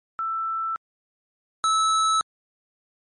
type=tone pair in turn; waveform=sine / square; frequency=1328 / 1304.4 Hz; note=E6 / E6; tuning=+12 / -19 cents; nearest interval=unison; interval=31 cents; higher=first; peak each=-24 / -19 dBFS; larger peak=second; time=0.19-0.76 / 1.64-2.21 s; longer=neither; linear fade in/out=0 ms; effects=MP3 48 kbps